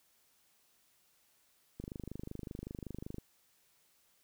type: click train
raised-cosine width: 3 ms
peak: -29 dBFS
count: 36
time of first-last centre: 1.8-3.183 s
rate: 25.3 Hz
effects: white hiss -71 dBFS RMS until 4.23 s